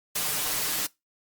white noise with comb filter, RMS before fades -28 dBFS, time 0.15-0.87 s, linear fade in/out 10 ms, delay 6.6 ms, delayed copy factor +0.9, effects noise-tail reverb RT60 0.2 s tail -22 dB re dry + Opus 48 kbps

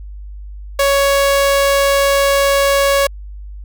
sawtooth tone, 557 Hz, C#5, 8 cents sharp, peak -7 dBFS, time 0.79-3.07 s, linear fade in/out 5 ms, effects added 50 Hz sine -28 dBFS peak until 3.64 s

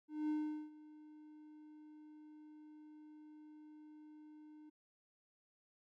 triangle tone with ADSR envelope, 304.3 Hz, D#4, 38 cents flat, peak -32 dBFS, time 0.08-4.7 s, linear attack 210 ms, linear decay 410 ms, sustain -21 dB, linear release 11 ms, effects none

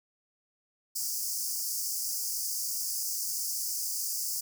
pink high-pass noise, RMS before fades -33 dBFS, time 0.95-4.41 s, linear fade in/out 10 ms, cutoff 4800 Hz, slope 96 dB/octave, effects none

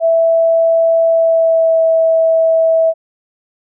sine tone with pitch glide, 659.3 to 651.4 Hz, E5 to E5, 0 to -21 cents, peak -8 dBFS, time 0-2.94 s, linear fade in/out 50 ms, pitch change -21 cents, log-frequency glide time 1.08-1.82 s, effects none

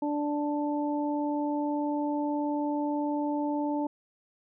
harmonic tone, 293.6 Hz, D4, in tune, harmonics 1 / 2 / 3, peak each -28 / -35 / -34 dBFS, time 0.02-3.87 s, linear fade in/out 5 ms, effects none

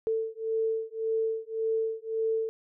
sine beating tone pair, 444.9 / 446.7 Hz, A4 / A4, +19 / +26 cents, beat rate 1.8 Hz, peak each -30 dBFS, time 0.07-2.49 s, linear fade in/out 0 ms, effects none

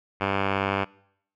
5% pulse tone with low-pass filter, 98 Hz, G2, in tune, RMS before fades -26 dBFS, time 0.2-0.85 s, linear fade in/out 20 ms, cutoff 2100 Hz, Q 4.4, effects noise-tail reverb RT60 0.7 s tail -23 dB re dry

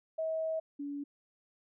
sine tone pair in turn, 641 / 285.5 Hz, E5 / D4, -49 / -49 cents, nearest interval octave + major second, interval 1400 cents, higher first, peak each -31 / -36 dBFS, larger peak first, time 0.18-0.6 / 0.79-1.04 s, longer first, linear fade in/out 10 ms, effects none

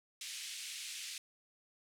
pink band-pass noise, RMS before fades -45 dBFS, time 0.21-1.18 s, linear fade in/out 2 ms, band 2400 to 10000 Hz, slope 24 dB/octave, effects none

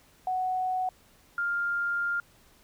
sine tone pair in turn, 742 / 1400.7 Hz, F#5 / F6, +5 / +5 cents, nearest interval major seventh, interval 1100 cents, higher second, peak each -26 dBFS, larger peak neither, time 0.27-0.89 / 1.38-2.2 s, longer second, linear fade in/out 2 ms, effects pink hiss -60 dBFS RMS until 2.63 s

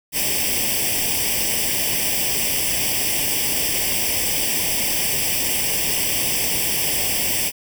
white noise with comb filter, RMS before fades -21 dBFS, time 0.12-7.52 s, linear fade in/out 50 ms, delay 0.37 ms, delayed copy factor +1, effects none

